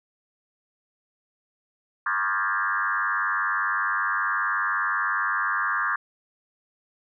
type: tone with frequency modulation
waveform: sine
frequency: 1397 Hz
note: F6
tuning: in tune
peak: -22 dBFS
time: 2.06-5.96 s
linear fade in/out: 5 ms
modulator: 99.3 Hz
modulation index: 3.5
effects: none